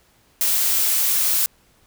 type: noise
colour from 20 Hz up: blue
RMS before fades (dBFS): -19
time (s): 0.41-1.46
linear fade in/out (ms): 0
effects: pink hiss -58 dBFS RMS until 1.86 s